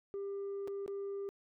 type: tone with dropouts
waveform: sine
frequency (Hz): 397.5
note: G4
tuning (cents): +24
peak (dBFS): -35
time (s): 0.14-1.29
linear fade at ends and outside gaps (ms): 0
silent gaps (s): 0.675-0.68 / 0.862-0.879
effects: tanh soft clip ceiling -36 dBFS